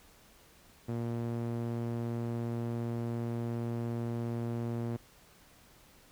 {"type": "tone with band-pass filter", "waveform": "sawtooth", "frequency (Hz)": 117.3, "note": "A#2", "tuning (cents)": 11, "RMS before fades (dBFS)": -35, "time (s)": [0.88, 4.97], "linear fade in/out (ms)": 10, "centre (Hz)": 250, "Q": 0.69, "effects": ["pink hiss -60 dBFS RMS until 6.11 s"]}